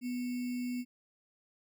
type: tone with sample-and-hold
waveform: sine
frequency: 246.9 Hz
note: B3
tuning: in tune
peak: -33 dBFS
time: 0.01-0.85 s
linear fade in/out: 50 ms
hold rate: 2450 Hz
effects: none